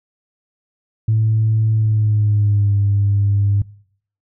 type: tone with pitch glide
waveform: sine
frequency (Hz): 110 to 100.87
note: A2 to G2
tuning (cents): 0 to +50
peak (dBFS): -11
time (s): 1.08-3.62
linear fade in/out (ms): 5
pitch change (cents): -150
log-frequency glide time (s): 1.73-2.74
effects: noise-tail reverb RT60 0.6 s tail -23 dB re dry + tanh soft clip ceiling -8 dBFS